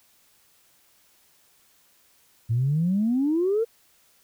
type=exponential sweep; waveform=sine; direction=up; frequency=110 to 471.9 Hz; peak=-19 dBFS; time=2.49-3.65 s; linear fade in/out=20 ms; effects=tanh soft clip ceiling -15 dBFS + white hiss -61 dBFS RMS until 4.23 s